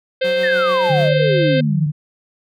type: harmonic tone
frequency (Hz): 522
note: C5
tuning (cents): -4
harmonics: 1 / 3 / 4 / 5 / 6 / 7 / 8 / 9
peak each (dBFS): -15 / -26 / -30 / -30 / -31 / -30 / -37 / -38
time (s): 0.21-1.61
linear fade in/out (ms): 10
type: tone with tremolo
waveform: sawtooth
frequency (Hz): 185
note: F#3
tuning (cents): 0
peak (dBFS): -23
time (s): 0.24-1.09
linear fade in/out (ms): 5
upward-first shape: triangle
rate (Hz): 6.8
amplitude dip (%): 60
type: exponential sweep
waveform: sine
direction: down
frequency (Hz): 1864.7 to 154.1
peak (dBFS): -18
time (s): 0.43-1.87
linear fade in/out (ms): 10
type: tone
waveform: sine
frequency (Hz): 150.6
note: D3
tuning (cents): +44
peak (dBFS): -16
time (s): 0.89-1.92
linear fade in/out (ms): 20
effects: none